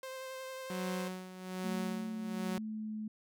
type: tone with vibrato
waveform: sawtooth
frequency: 523.3 Hz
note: C5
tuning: in tune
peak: -38 dBFS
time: 0.03-1.08 s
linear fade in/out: 2 ms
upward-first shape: triangle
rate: 11 Hz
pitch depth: 16 cents each way
type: tone with tremolo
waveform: sawtooth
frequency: 185 Hz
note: F#3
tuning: in tune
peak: -31 dBFS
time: 0.7-2.58 s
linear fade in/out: 2 ms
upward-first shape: sine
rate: 1.2 Hz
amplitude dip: 75%
type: tone with pitch glide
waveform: sine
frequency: 220.6 to 215.3 Hz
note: A3 to A3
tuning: +5 to -37 cents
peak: -37 dBFS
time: 1.64-3.08 s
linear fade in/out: 5 ms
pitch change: -42 cents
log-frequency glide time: 2.08-2.94 s
effects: none